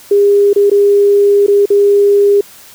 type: tone with dropouts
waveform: sine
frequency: 404.9 Hz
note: G#4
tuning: 44 cents flat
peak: -5 dBFS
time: 0.11-2.41 s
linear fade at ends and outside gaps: 5 ms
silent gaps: 0.532-0.56 / 0.699-0.714 / 1.465-1.48 / 1.657-1.702 s
effects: white hiss -38 dBFS RMS until 2.74 s